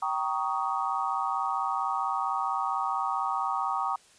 sine chord, Eb dominant seventh, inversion first, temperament just, 777.8 / 933.4 / 1120.1 / 1244.5 Hz, G5 / Bb5 / Db6 / Eb6, -14 / +2 / +18 / 0 cents, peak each -32 dBFS, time 0.02-3.96 s, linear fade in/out 5 ms, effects white hiss -58 dBFS RMS until 4.18 s + resampled to 22050 Hz

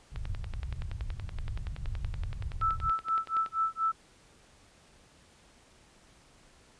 pink low-pass noise, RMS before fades -36 dBFS, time 0.11-2.92 s, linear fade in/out 20 ms, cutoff 110 Hz, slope 24 dB/octave
click train, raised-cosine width 0.3 ms, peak -27 dBFS, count 36, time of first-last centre 0.16-3.462 s, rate 10.6 Hz
sine tone with tremolo, 1318.5 Hz, E6, in tune, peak -24 dBFS, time 2.61-3.92 s, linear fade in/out 10 ms, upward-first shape sine, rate 4.2 Hz, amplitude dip 100%
effects pink hiss -60 dBFS RMS until 6.79 s + resampled to 22050 Hz

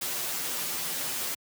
white noise with comb filter, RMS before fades -32 dBFS, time 0.01-1.35 s, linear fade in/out 10 ms, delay 9.6 ms, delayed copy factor -0.8, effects high-pass 100 Hz 12 dB/octave

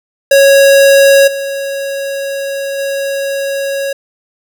square tone with level steps, 552 Hz, C#5, 7 cents flat, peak -4 / -17 / -15 dBFS, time 0.31-3.93 s, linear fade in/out 5 ms, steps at 1.27 / 2.78 s, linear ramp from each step 10 ms, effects none

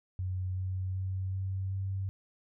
sine tone with pitch steps, 92.5 / 93.47 / 94.44 / 95.43 / 96.43 Hz, F#2 / F#2 / F#2 / G2 / G2, 0 / +18 / +36 / -46 / -28 cents, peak -31 dBFS, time 0.19-2.09 s, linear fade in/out 0 ms, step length 380 ms, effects none

